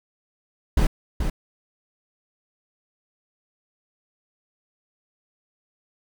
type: noise with echo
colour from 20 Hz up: brown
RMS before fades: -17 dBFS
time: 0.77-0.87 s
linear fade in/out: 5 ms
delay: 430 ms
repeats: 1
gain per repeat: -6 dB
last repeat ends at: 1.3 s
effects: none